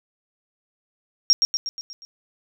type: tone with echo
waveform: sine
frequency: 5580 Hz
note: F8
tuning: 2 cents flat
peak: -10 dBFS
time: 1.3-1.33 s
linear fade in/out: 0 ms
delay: 120 ms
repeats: 6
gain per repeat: -5 dB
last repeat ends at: 2.05 s
effects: none